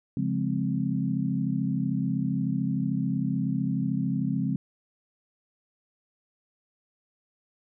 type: chord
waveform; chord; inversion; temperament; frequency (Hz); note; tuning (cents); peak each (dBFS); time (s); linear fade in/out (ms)
sine; Db major seventh; none; equal; 138.59 / 174.61 / 207.7 / 261.6; Db3 / F3 / Ab3 / C4; 0 / 0 / 0 / 0; -30; 0.17-4.56; 2
effects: none